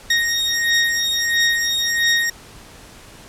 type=beating tone pair; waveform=20% pulse; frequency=1864.7 / 1866.2 Hz; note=A#6 / A#6; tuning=0 / +1 cents; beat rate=1.5 Hz; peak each=-14 dBFS; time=0.1-2.3 s; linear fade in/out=5 ms; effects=pink hiss -42 dBFS RMS until 3.28 s + low-pass 11000 Hz 12 dB/octave